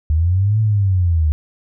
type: linear two-way sweep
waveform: sine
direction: up then down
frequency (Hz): 74.3 to 110.7 to 74.3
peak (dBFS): -12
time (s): 0.1-1.32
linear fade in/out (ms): 0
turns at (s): 0.6
effects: none